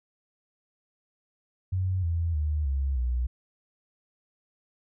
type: tone with pitch steps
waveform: sine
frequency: 93 / 83.82 / 75.54 / 68.08 / 61.36 Hz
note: F#2 / E2 / D2 / C#2 / B1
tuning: +9 / +29 / +49 / -31 / -11 cents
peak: -24 dBFS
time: 1.72-3.27 s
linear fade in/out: 10 ms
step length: 310 ms
effects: none